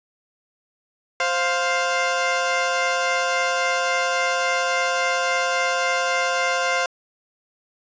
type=tone pair together; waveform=15% pulse; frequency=524.1 / 700 Hz; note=C5 / F5; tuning=+3 / +4 cents; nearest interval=perfect fourth; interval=501 cents; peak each=-16 dBFS; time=1.2-6.86 s; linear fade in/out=2 ms; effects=resampled to 16000 Hz + 8-bit